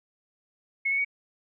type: tone with pitch steps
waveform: sine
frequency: 2185 / 2214 / 2244 Hz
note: C#7 / C#7 / C#7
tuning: -26 / -3 / +21 cents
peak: -23 dBFS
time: 0.85-1.048 s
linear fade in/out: 10 ms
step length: 66 ms
effects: none

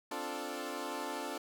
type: chord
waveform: 15% pulse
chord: D minor seventh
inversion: third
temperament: equal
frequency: 261.6 / 293.7 / 349.2 / 440 Hz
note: C4 / D4 / F4 / A4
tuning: 0 / 0 / 0 / 0 cents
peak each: -38 / -36 / -37 / -37 dBFS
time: 0.11-1.38 s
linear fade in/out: 5 ms
effects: none

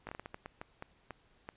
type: slowing click train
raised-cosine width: 0.5 ms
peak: -27 dBFS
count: 12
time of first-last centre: 0.07-1.489 s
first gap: 19 ms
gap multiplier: 1.35
effects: pink hiss -68 dBFS RMS until 1.56 s + resampled to 8000 Hz

